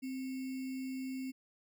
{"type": "tone with sample-and-hold", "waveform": "sine", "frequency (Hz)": 261.6, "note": "C4", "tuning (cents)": 0, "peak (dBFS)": -37, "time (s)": [0.02, 1.32], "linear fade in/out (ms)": 20, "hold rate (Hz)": 2450, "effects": []}